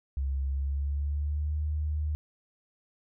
sine tone with pitch glide, 67.9 to 75.78 Hz, C#2 to D#2, -35 to -45 cents, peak -27 dBFS, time 0.17-2.15 s, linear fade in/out 0 ms, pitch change +190 cents, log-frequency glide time 0.47-1.57 s, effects none

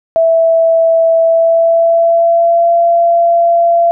sine tone with pitch glide, 658 to 681.6 Hz, E5 to F5, -3 to -42 cents, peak -6 dBFS, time 0.16-3.91 s, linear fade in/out 0 ms, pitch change +61 cents, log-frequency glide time 1.21-2.74 s, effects none

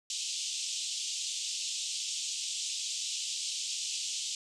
white band-pass noise, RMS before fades -36 dBFS, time 0.1-4.35 s, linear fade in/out 2 ms, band 2800 to 7900 Hz, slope 48 dB/octave, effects none

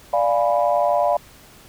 sine chord, D diminished seventh, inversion none, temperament equal, 587.3 / 698.5 / 830.6 / 987.8 Hz, D5 / F5 / Ab5 / Cb6, 0 / 0 / 0 / 0 cents, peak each -19 / -19 / -25 / -24 dBFS, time 0.13-1.17 s, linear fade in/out 5 ms, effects tanh soft clip ceiling -5 dBFS + pink hiss -47 dBFS RMS until 1.68 s

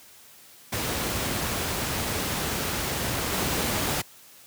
pink noise with level steps, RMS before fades -28 / -26 dBFS, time 0.72-4.02 s, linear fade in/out 10 ms, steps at 3.32 s, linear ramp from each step 10 ms, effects white hiss -51 dBFS RMS until 4.46 s + high-pass 60 Hz 12 dB/octave

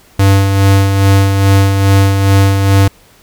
square tone with tremolo, 98 Hz, G2, in tune, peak -5 dBFS, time 0.19-2.88 s, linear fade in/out 5 ms, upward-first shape sine, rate 2.4 Hz, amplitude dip 45%, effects pink hiss -45 dBFS RMS until 3.22 s

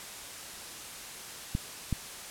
clicks, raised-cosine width 5 ms, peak -16 dBFS, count 2, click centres 1.551 / 1.927 s, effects white hiss -43 dBFS RMS until 2.3 s + low-pass 11000 Hz 12 dB/octave

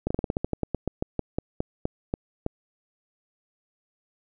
slowing click train, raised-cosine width 2 ms, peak -12 dBFS, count 19, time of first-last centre 0.07-2.464 s, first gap 35 ms, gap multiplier 1.14, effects none

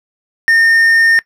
triangle tone, 1824 Hz, A#6, 38 cents flat, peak -5 dBFS, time 0.48-1.19 s, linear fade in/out 0 ms, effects noise-tail reverb RT60 0.1 s tail -20 dB re dry

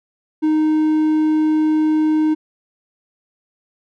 triangle tone, 310 Hz, D#4, 6 cents flat, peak -11 dBFS, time 0.42-2.35 s, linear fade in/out 20 ms, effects none

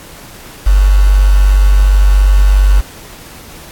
sine tone with quantisation, 48.57 Hz, G1, 15 cents flat, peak -4 dBFS, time 0.66-2.81 s, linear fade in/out 10 ms, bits 4, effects pink hiss -34 dBFS RMS until 3.71 s + AAC 64 kbps

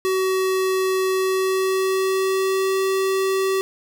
square tone with pitch glide, 377.3 to 383.7 Hz, F#4 to G4, +34 to -37 cents, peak -19 dBFS, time 0.05-3.61 s, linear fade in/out 0 ms, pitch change +29 cents, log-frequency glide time 1.09-2.81 s, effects none

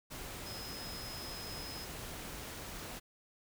sine tone in noise, 5100 Hz, D#8, 42 cents sharp, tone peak -46 dBFS, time 0.45-1.86 s, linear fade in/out 20 ms, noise pink, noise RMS -45 dBFS, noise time 0.1-3 s, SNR -4 dB, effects none

